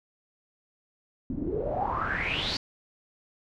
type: noise with low-pass filter sweep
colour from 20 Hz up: pink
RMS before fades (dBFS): -30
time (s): 1.3-2.57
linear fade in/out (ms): 2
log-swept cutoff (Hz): 230 to 4800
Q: 8.7
effects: none